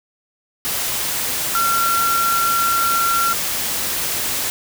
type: tone in noise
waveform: sine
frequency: 1368 Hz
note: F6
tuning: 36 cents flat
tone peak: -16 dBFS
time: 1.55-3.33 s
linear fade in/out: 0 ms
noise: white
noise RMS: -22 dBFS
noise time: 0.65-4.5 s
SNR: +3 dB
effects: none